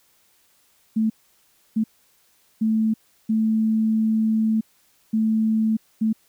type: tone bursts at uneven times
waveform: sine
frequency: 220 Hz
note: A3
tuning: in tune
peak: -17 dBFS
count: 6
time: 0.96-1.1 / 1.76-1.84 / 2.61-2.94 / 3.29-4.61 / 5.13-5.77 / 6.01-6.13 s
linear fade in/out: 10 ms
effects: white hiss -61 dBFS RMS until 6.28 s